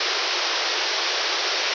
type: band-pass noise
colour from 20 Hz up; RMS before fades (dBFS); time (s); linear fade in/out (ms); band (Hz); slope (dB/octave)
white; -24; 0-1.74; 5; 330 to 5700; 96
effects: none